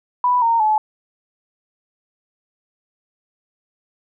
sine tone with pitch steps, 987.8 / 921.6 / 859.9 Hz, B5 / A#5 / A5, 0 / -20 / -40 cents, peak -13 dBFS, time 0.24-0.78 s, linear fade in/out 2 ms, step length 180 ms, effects none

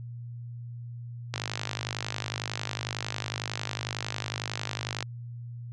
click train, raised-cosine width 0.2 ms, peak -13 dBFS, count 189, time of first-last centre 1.34-5.026 s, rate 51 Hz, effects added 119 Hz sine -37 dBFS peak until 5.72 s + resampled to 24000 Hz

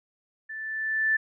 sine tone with level ramp, 1760 Hz, A6, in tune, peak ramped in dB -35 to -19 dBFS, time 0.49-1.17 s, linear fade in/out 10 ms, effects none

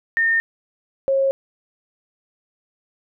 sine tone pair in turn, 1823 / 542 Hz, A#6 / C#5, -39 / -39 cents, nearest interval octave + major sixth, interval 2100 cents, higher first, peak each -15 dBFS, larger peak neither, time 0.17-0.4 / 1.08-1.31 s, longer neither, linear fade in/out 0 ms, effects none

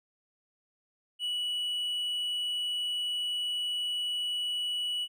triangle tone, 2943 Hz, F#7, 10 cents flat, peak -28 dBFS, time 1.19-5.08 s, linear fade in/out 50 ms, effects none

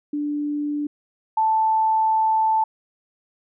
sine tone pair in turn, 293.7 / 880.1 Hz, D4 / A5, 0 / 0 cents, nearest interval octave + perfect fifth, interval 1900 cents, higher second, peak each -22 / -16 dBFS, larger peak second, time 0.13-0.87 / 1.37-2.64 s, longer second, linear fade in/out 5 ms, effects none

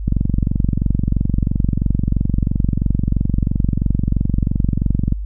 click train, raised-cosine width 5 ms, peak -4 dBFS, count 117, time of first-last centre 0.08-5.123 s, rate 23 Hz, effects added 50 Hz sine -22 dBFS peak until 5.25 s

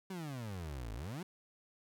30% pulse exponential two-way sweep, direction down then up, 196 to 51.2 to 196 Hz, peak -38 dBFS, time 0.1-1.23 s, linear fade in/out 5 ms, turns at 0.93 s, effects none

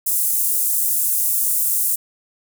pink high-pass noise, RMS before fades -19 dBFS, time 0.06-1.96 s, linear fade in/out 10 ms, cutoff 9100 Hz, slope 24 dB/octave, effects none

